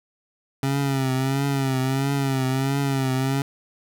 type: tone with vibrato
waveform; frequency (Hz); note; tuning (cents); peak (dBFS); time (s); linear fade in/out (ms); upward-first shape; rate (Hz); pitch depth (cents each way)
25% pulse; 135.1; C#3; -44; -17; 0.63-3.42; 2; triangle; 1.5; 73
effects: none